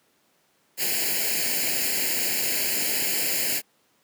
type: noise with comb filter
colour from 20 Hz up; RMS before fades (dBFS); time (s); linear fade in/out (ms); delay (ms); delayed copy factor
white; -25; 0.77-3.62; 50; 0.42; +0.9
effects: pink hiss -65 dBFS RMS until 4.03 s + high-pass 200 Hz 12 dB/octave